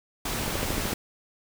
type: noise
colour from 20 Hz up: pink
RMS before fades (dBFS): -30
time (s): 0.25-0.94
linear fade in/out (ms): 5
type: click train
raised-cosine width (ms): 2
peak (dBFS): -16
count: 7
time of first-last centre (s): 0.48-0.931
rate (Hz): 13.3
effects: none